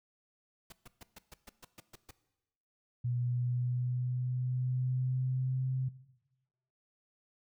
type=noise bursts; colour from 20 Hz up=pink; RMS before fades=-50 dBFS; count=10; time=0.7-2.11 s; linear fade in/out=5 ms; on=24 ms; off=130 ms
type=tone with pitch glide; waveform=sine; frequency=122.1 to 130.11 Hz; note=B2 to C3; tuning=-19 to -9 cents; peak=-30 dBFS; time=3.04-5.89 s; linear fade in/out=10 ms; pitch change=+110 cents; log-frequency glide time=3.17-5.66 s
effects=noise-tail reverb RT60 1.0 s tail -17 dB re dry